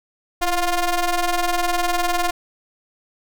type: ring-modulated tone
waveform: sawtooth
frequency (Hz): 350.1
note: F4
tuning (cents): +4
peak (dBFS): -11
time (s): 0.41-2.31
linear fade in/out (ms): 10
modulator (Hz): 360
effects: none